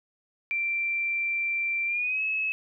sine tone with pitch glide, 2354 to 2582 Hz, D7 to E7, +3 to -37 cents, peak -25 dBFS, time 0.51-2.52 s, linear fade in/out 0 ms, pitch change +160 cents, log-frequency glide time 1.86-2.22 s, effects none

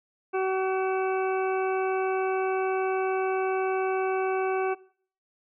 harmonic tone, 378.9 Hz, F#4, 41 cents sharp, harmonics 1 / 2 / 3 / 4 / 6 / 7, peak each -25 / -31 / -35 / -37 / -41 / -42 dBFS, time 0.33-4.75 s, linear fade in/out 20 ms, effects noise-tail reverb RT60 0.5 s tail -20 dB re dry

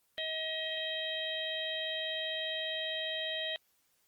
harmonic tone, 635 Hz, D#5, 35 cents sharp, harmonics 1 / 3 / 4 / 5 / 6, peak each -40 / -40 / -47 / -38 / -40 dBFS, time 0.18-3.56 s, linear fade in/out 0 ms, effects white hiss -73 dBFS RMS until 4.07 s + Opus 24 kbps

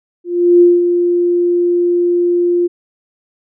sine tone with ADSR envelope, 350 Hz, F4, 4 cents sharp, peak -3 dBFS, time 0.24-2.68 s, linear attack 370 ms, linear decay 200 ms, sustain -7 dB, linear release 21 ms, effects none

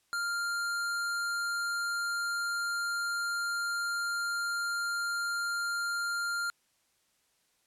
square tone, 1396.9 Hz, F6, in tune, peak -31 dBFS, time 0.13-6.5 s, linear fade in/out 0 ms, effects white hiss -72 dBFS RMS until 7.66 s + low-pass 11000 Hz 12 dB/octave

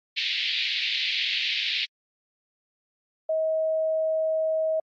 white band-pass noise, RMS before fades -27 dBFS, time 0.16-1.86 s, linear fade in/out 20 ms, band 2100 to 4200 Hz, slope 48 dB/octave
sine tone, 636 Hz, D#5, 38 cents sharp, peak -22 dBFS, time 3.29-4.8 s, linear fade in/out 5 ms
effects AAC 48 kbps

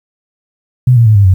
sine tone with pitch steps, 125.9 / 116.79 / 108.34 / 100.51 / 93.24 Hz, B2 / A#2 / A2 / G2 / F#2, +34 / +4 / -26 / +44 / +14 cents, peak -3 dBFS, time 0.87-1.34 s, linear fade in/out 5 ms, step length 94 ms, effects 7-bit

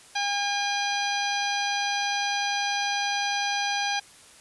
harmonic tone with a mistuned harmonic, 809 Hz, G#5, 46 cents flat, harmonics 1 / 2 / 3 / 4 / 5 / 6 / 7, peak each -28 / -31 / -33 / -34 / -35 / -36 / -36 dBFS, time 0.15-4 s, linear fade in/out 10 ms, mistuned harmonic 7, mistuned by +84 cents, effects white hiss -51 dBFS RMS until 4.4 s + resampled to 24000 Hz

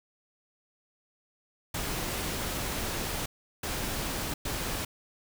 pink noise bursts at uneven times, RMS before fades -33 dBFS, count 3, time 1.74-3.26 / 3.63-4.34 / 4.45-4.85 s, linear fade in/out 5 ms, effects none

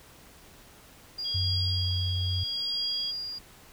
sine tone with tremolo, 4823 Hz, D8, 45 cents sharp, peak -28 dBFS, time 1.18-3.39 s, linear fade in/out 10 ms, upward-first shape triangle, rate 0.75 Hz, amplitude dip 70%
sine tone, 3278 Hz, G#7, 23 cents flat, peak -33 dBFS, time 1.24-3.12 s, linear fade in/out 20 ms
sine tone with pitch glide, 92.5 to 91.65 Hz, F#2 to F#2, 0 to -16 cents, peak -27 dBFS, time 1.34-2.44 s, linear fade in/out 10 ms, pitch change -16 cents, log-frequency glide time 1.69-1.85 s
effects pink hiss -53 dBFS RMS until 3.72 s

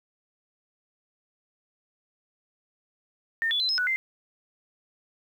sine tone with pitch steps, 1817 / 3435 / 4046 / 5150 / 1478 / 2083 Hz, A#6 / A7 / B7 / E8 / F#6 / C7, -45 / -42 / +41 / -41 / -2 / -8 cents, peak -23 dBFS, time 3.42-3.96 s, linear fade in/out 0 ms, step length 90 ms, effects 9-bit

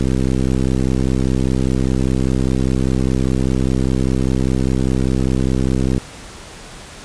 click train, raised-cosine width 3 ms, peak -5 dBFS, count 389, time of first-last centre 0.01-5.979 s, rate 65 Hz, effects pink hiss -36 dBFS RMS until 7.04 s + resampled to 22050 Hz

